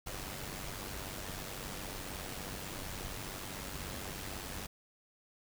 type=noise with amplitude modulation; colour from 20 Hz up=pink; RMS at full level=-40 dBFS; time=0.06-4.67 s; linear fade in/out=10 ms; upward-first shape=sine; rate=96.4 Hz; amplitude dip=55%; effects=none